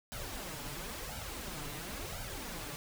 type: noise with flanger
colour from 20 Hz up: pink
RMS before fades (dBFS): -42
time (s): 0.12-2.76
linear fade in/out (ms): 0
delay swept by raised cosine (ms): 1.3 to 7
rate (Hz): 0.96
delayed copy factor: +0.75
effects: none